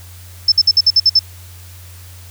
sine tone bursts, 5274 Hz, E8, in tune, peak -6 dBFS, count 8, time 0.48-1.192 s, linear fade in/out 5 ms, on 40 ms, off 56 ms, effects added 90 Hz sine -35 dBFS peak until 2.3 s + white hiss -42 dBFS RMS until 2.3 s

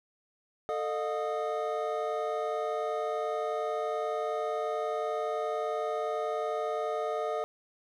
triangle tone cluster, 444.3 / 613 / 713 / 1243 Hz, A4 / D#5 / F5 / D#6, +17 / -26 / +36 / -2 cents, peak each -32 / -32 / -34 / -36 dBFS, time 0.69-7.44 s, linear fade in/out 0 ms, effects none

